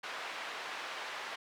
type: band-pass noise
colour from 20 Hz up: pink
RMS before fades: -42 dBFS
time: 0.03-1.36 s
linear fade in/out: 10 ms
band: 850 to 3200 Hz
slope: 12 dB/octave
effects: none